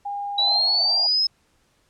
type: tone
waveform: sine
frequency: 810 Hz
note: G#5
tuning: 43 cents flat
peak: -26 dBFS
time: 0.05-0.6 s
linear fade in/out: 10 ms
type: linear sweep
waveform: sine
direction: up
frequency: 3891 to 5190 Hz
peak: -17 dBFS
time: 0.38-1.27 s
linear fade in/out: 5 ms
type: band-pass noise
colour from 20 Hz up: white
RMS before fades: -35 dBFS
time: 0.39-1.07 s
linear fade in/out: 0 ms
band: 640 to 870 Hz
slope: 96 dB/octave
effects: pink hiss -64 dBFS RMS until 1.89 s + low-pass 10000 Hz 12 dB/octave